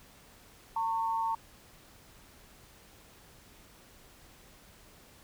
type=tone pair together; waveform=sine; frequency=906.5 / 1100 Hz; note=A#5 / C#6; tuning=-49 / -14 cents; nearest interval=minor third; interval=335 cents; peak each=-29 / -36 dBFS; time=0.76-1.35 s; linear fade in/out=5 ms; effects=pink hiss -57 dBFS RMS until 5.23 s